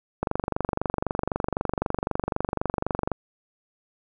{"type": "click train", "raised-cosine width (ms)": 1, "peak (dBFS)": -10, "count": 70, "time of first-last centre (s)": [0.23, 3.117], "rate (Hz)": 23.9, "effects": []}